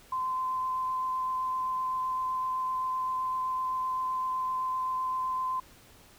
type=tone with vibrato; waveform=sine; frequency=1031 Hz; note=C6; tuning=26 cents flat; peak=-28 dBFS; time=0.12-5.6 s; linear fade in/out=5 ms; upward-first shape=sine; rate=7.8 Hz; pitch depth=9 cents each way; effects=pink hiss -56 dBFS RMS until 6.18 s